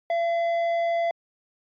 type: tone with tanh clipping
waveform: sine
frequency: 678 Hz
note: E5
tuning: 49 cents sharp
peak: -23 dBFS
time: 0.1-1.11 s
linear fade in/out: 2 ms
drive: 8 dB
effects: AAC 64 kbps